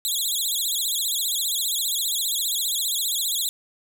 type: tone with vibrato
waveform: 15% pulse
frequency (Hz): 3665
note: A#7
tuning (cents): -30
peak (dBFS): -16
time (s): 0.05-3.49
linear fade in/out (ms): 0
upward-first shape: sine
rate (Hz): 15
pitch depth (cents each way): 200
effects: none